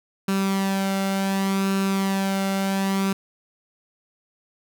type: tone with flanger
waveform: sawtooth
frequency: 194.3 Hz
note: G3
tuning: 15 cents flat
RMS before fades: -23 dBFS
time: 0.28-3.13 s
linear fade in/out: 5 ms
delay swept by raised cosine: 0.74 to 1.43 ms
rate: 0.68 Hz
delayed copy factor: +0.5
effects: none